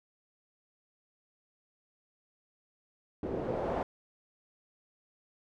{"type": "noise with low-pass filter sweep", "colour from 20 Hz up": "white", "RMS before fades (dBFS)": -34, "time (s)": [3.23, 3.83], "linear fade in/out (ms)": 2, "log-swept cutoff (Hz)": [390, 720], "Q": 1.9, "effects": []}